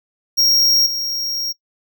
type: tone with level steps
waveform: square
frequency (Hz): 5588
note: F8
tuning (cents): 0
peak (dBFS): -12 / -21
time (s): 0.37-1.53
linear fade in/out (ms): 20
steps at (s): 0.86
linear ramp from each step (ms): 5
effects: noise-tail reverb RT60 0.1 s tail -21 dB re dry